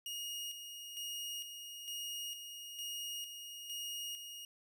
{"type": "tone with tremolo", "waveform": "sawtooth", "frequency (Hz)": 2866, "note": "F7", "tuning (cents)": 44, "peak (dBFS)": -37, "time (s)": [0.06, 4.45], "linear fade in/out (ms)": 2, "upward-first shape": "square", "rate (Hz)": 1.1, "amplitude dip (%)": 50, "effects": []}